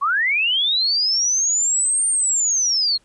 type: linear two-way sweep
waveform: sine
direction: up then down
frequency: 1058 to 8900 to 4184 Hz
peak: -16 dBFS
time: 0.01-2.98 s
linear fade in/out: 20 ms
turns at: 2.07 s
effects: pink hiss -60 dBFS RMS until 3.04 s + resampled to 24000 Hz